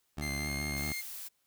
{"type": "tone with vibrato", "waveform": "15% pulse", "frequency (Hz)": 72, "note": "D2", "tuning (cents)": -34, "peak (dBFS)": -29, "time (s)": [0.17, 0.93], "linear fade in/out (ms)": 10, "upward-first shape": "square", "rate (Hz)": 4.6, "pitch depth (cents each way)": 58}
{"type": "tone with pitch glide", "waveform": "sawtooth", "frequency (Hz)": [2093, 2122], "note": ["C7", "C7"], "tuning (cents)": [0, 24], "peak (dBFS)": -33, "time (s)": [0.21, 1.02], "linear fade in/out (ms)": 20, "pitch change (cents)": 24, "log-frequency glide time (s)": [0.43, 0.48]}
{"type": "noise", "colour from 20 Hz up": "blue", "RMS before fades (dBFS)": -43, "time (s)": [0.76, 1.29], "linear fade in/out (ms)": 20}
{"effects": ["white hiss -75 dBFS RMS until 1.46 s"]}